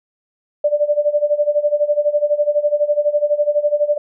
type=tone with tremolo; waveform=sine; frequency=590 Hz; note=D5; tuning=8 cents sharp; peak=-10 dBFS; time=0.64-3.98 s; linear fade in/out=5 ms; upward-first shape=sine; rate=12 Hz; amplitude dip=85%; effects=none